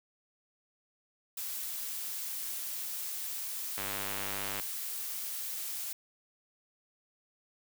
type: noise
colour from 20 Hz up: blue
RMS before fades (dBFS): -38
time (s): 1.37-5.93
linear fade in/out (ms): 5
type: click train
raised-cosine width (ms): 0.3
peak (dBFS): -21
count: 82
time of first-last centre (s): 3.78-4.598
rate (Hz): 99
effects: none